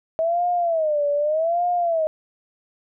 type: tone with vibrato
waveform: sine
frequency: 640 Hz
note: D#5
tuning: 49 cents sharp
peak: -18 dBFS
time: 0.19-2.07 s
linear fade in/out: 0 ms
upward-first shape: sine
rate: 0.83 Hz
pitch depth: 180 cents each way
effects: none

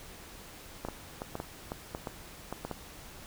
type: clicks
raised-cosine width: 1 ms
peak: -21 dBFS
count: 11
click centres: 0.85 / 0.886 / 1.219 / 1.354 / 1.401 / 1.719 / 1.949 / 2.072 / 2.526 / 2.65 / 2.713 s
effects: pink hiss -49 dBFS RMS until 3.26 s

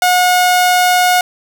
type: tone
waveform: sawtooth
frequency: 724 Hz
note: F#5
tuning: 38 cents flat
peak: -5 dBFS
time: 0.02-1.21 s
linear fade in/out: 2 ms
effects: none

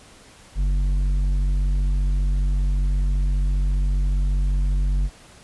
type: tone with tanh clipping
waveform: sine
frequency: 47.41 Hz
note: F#1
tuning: 43 cents sharp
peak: -19 dBFS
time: 0.55-5.1 s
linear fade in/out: 50 ms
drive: 8 dB
effects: pink hiss -48 dBFS RMS until 5.43 s + resampled to 24000 Hz

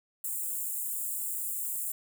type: high-pass noise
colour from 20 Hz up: white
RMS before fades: -34 dBFS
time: 0.24-1.92 s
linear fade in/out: 5 ms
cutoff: 7200 Hz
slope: 96 dB/octave
effects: none

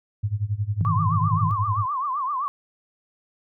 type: tone with tremolo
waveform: sine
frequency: 103.83 Hz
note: G#2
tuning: in tune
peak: -19 dBFS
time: 0.23-1.86 s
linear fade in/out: 10 ms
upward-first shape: sine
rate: 11 Hz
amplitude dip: 90%
type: chord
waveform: sine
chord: E major seventh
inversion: first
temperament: equal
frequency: 103.83 / 123.47 / 155.56 / 164.81 Hz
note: G#2 / B2 / D#3 / E3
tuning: 0 / 0 / 0 / 0 cents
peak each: -28 / -30 / -26 / -29 dBFS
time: 0.81-1.51 s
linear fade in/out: 0 ms
type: tone with vibrato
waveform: sine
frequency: 1100 Hz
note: C#6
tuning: 14 cents flat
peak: -23 dBFS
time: 0.85-2.48 s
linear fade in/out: 0 ms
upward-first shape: triangle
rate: 7.7 Hz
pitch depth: 180 cents each way
effects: none

